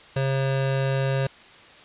square tone pair together, 135 / 540 Hz, C#3 / C#5, -45 / -45 cents, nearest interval 2 octaves, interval 2400 cents, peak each -23 / -29 dBFS, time 0.16-1.27 s, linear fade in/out 5 ms, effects white hiss -48 dBFS RMS until 1.84 s + resampled to 8000 Hz

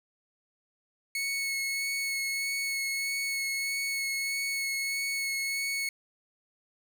sawtooth tone with vibrato, 2200 Hz, C#7, 14 cents flat, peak -26 dBFS, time 1.15-5.89 s, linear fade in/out 2 ms, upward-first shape sine, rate 1.6 Hz, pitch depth 13 cents each way, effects none

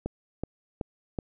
click train, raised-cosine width 2 ms, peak -17 dBFS, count 4, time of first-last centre 0.06-1.188 s, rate 2.66 Hz, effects none

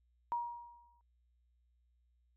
sine tone with exponential decay, 950 Hz, A#5, 33 cents sharp, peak -31 dBFS, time 0.32-1.01 s, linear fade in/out 0 ms, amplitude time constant 150 ms, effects added 60 Hz sine -70 dBFS peak until 2.36 s

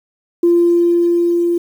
sine tone with level ramp, 344.5 Hz, F4, 24 cents flat, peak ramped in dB -7 to -12 dBFS, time 0.43-1.58 s, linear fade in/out 5 ms, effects tanh soft clip ceiling -3 dBFS + 7-bit

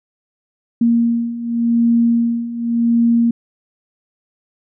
sine beating tone pair, 233.1 / 233.98 Hz, A#3 / A#3, 0 / +7 cents, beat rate 0.88 Hz, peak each -18 / -14 dBFS, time 0.81-3.31 s, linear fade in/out 5 ms, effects none

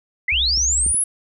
sine linear sweep, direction up, 1939 to 10960 Hz, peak -16 dBFS, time 0.28-1.04 s, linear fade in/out 5 ms
sine tone with vibrato, 64.4 Hz, C2, 27 cents flat, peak -25 dBFS, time 0.32-0.92 s, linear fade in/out 5 ms, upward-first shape sine, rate 11 Hz, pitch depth 130 cents each way
clicks, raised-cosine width 3 ms, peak -26 / -20 / -24 dBFS, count 3, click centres 0.575 / 0.864 / 0.945 s
effects none

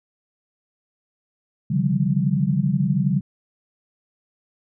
sine tone cluster, 136.7 / 149.1 / 179 / 198 Hz, C#3 / D3 / F3 / G3, -24 / +27 / +43 / +18 cents, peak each -23 dBFS, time 1.7-3.21 s, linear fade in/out 10 ms, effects none

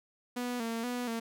sawtooth tone with vibrato, 236.9 Hz, A#3, 28 cents sharp, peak -29 dBFS, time 0.36-1.2 s, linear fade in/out 10 ms, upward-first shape square, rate 2.1 Hz, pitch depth 62 cents each way, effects none

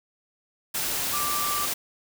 sine tone in noise, 1174.7 Hz, D6, in tune, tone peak -28 dBFS, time 1.13-1.66 s, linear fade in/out 10 ms, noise white, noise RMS -28 dBFS, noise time 0.74-1.74 s, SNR -3 dB, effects none

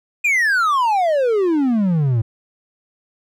triangle exponential sweep, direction down, 2489 to 107.9 Hz, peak -12 dBFS, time 0.24-2.22 s, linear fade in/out 10 ms, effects none

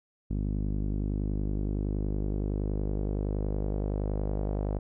sawtooth tone with low-pass filter sweep, 50.7 Hz, G#1, 41 cents flat, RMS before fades -30 dBFS, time 0.3-4.79 s, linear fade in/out 10 ms, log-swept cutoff 250 to 620 Hz, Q 1.6, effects none

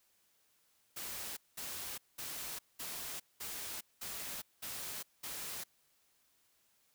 white noise bursts, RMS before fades -43 dBFS, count 8, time 0.96-5.64 s, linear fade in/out 10 ms, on 410 ms, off 200 ms, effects white hiss -73 dBFS RMS until 6.94 s

